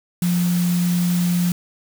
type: tone in noise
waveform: sine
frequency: 175.9 Hz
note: F3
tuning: 13 cents sharp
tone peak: -16 dBFS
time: 0.22-1.52 s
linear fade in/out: 2 ms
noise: white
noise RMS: -31 dBFS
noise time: 0.22-1.52 s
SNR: +12 dB
effects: none